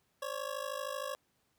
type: ring-modulated tone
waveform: 25% pulse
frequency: 554.4 Hz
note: C#5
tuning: in tune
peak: -30 dBFS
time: 0.22-1.15 s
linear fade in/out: 0 ms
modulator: 26.5 Hz
effects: pink hiss -75 dBFS RMS until 1.58 s + high-pass 80 Hz 12 dB/octave